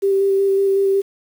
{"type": "tone with vibrato", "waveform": "sine", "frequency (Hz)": 392, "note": "G4", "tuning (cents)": 0, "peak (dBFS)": -13, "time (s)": [0.02, 1.02], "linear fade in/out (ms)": 20, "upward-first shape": "square", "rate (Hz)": 5.4, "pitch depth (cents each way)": 11, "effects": ["7-bit"]}